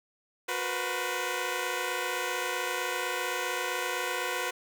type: tone cluster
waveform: 10% pulse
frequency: 364.1 / 476.2 / 504 Hz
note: F#4 / A#4 / B4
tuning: -28 / +37 / +35 cents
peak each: -27 / -28 / -24 dBFS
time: 0.48-4.51 s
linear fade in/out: 10 ms
effects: none